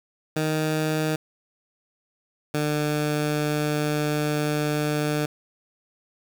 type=tone pair in turn; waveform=15% pulse; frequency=155.56 / 149.73 Hz; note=D#3 / D3; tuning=0 / +34 cents; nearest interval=minor second; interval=66 cents; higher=first; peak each=-16 dBFS; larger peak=neither; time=0.36-1.16 / 2.54-5.26 s; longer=second; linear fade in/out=5 ms; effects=9-bit